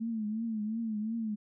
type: tone with vibrato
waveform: sine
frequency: 220.1 Hz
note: A3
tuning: 1 cent sharp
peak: -31 dBFS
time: 0-1.36 s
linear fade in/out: 20 ms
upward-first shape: triangle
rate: 2.8 Hz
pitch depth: 100 cents each way
effects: none